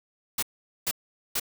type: noise bursts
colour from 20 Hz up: white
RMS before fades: -27 dBFS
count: 3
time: 0.38-1.398 s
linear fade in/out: 5 ms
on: 46 ms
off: 440 ms
effects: none